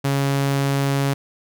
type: tone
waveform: sawtooth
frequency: 138.7 Hz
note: C#3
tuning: 1 cent sharp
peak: -14 dBFS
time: 0.04-1.14 s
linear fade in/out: 10 ms
effects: none

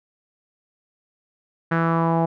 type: tone with low-pass filter sweep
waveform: sawtooth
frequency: 165.5 Hz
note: E3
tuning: 7 cents sharp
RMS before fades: -20 dBFS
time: 1.71-2.26 s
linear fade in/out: 10 ms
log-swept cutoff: 1600 to 780 Hz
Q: 3.5
effects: none

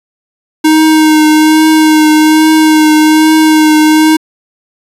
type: tone with vibrato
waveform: square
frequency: 311.1 Hz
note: D#4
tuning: in tune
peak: -4 dBFS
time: 0.64-4.17 s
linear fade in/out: 10 ms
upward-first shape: triangle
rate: 1.2 Hz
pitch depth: 22 cents each way
effects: resampled to 32000 Hz

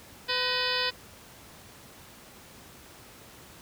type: harmonic tone with a mistuned harmonic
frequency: 502 Hz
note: B4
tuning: 28 cents sharp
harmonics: 1 / 2 / 3 / 4 / 5 / 6 / 7 / 8 / 9 / 10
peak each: -35 / -35 / -35 / -35 / -35 / -35 / -35 / -35 / -35 / -35 dBFS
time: 0.28-0.91 s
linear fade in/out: 20 ms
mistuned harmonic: 4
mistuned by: -100 cents
effects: pink hiss -50 dBFS RMS until 3.61 s + high-pass 60 Hz 12 dB/octave

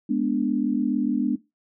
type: chord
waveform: sine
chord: G# diminished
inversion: none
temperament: equal with one note detuned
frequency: 209.3 / 246.9 / 293.7 Hz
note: G#3 / B3 / D4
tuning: +14 / 0 / 0 cents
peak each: -26 / -24 / -24 dBFS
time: 0.09-1.36 s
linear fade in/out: 10 ms
effects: noise-tail reverb RT60 0.2 s tail -17 dB re dry

